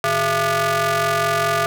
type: ring-modulated tone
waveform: sawtooth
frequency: 261.6 Hz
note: C4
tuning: in tune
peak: -10 dBFS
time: 0.04-1.66 s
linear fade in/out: 0 ms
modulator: 938 Hz
effects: none